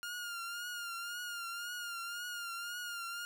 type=tone with vibrato; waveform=sawtooth; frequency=1411 Hz; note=F6; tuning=17 cents sharp; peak=-36 dBFS; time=0.03-3.25 s; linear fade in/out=0 ms; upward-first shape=triangle; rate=1.9 Hz; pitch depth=56 cents each way; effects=none